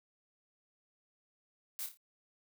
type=noise with echo; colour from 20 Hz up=blue; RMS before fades=-40 dBFS; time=1.79-1.86 s; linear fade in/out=0 ms; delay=28 ms; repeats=4; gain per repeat=-7 dB; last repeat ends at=1.972 s; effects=none